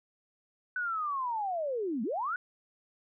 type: linear two-way sweep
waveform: sine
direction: down then up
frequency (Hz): 1506 to 203.1 to 1506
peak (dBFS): -30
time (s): 0.76-2.36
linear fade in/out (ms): 2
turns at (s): 2.03
effects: none